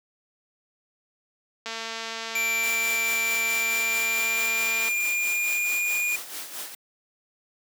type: click train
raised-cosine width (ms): 0.2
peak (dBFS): -16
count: 730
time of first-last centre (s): 1.66-4.886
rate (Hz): 226
type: tone with pitch glide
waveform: square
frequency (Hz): 2349 to 2436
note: D7 to D#7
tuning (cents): 0 to -37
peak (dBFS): -24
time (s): 2.35-6.16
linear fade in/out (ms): 5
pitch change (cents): +63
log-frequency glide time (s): 3.4-5.93
type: noise with tremolo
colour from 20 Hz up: white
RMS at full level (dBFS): -34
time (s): 2.63-6.75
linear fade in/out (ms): 5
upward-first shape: sine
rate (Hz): 4.6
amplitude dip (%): 60
effects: high-pass 300 Hz 12 dB/octave